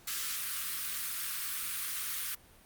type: high-pass noise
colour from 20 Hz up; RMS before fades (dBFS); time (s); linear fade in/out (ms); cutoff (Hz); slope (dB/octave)
white; -36; 0.07-2.35; 5; 1100; 96
effects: pink hiss -59 dBFS RMS until 2.65 s + Opus 48 kbps